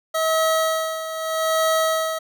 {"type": "tone with tremolo", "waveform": "25% pulse", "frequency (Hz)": 642, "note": "E5", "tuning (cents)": -46, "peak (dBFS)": -13, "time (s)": [0.14, 2.19], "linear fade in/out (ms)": 10, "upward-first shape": "sine", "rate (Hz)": 0.8, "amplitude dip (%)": 70, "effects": []}